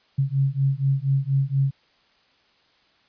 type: beating tone pair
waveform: sine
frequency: 134.7 / 138.9 Hz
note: C#3 / C#3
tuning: -49 / +4 cents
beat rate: 4.2 Hz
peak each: -22 dBFS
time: 0.18-1.71 s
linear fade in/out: 10 ms
effects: white hiss -61 dBFS RMS until 3.08 s + resampled to 11025 Hz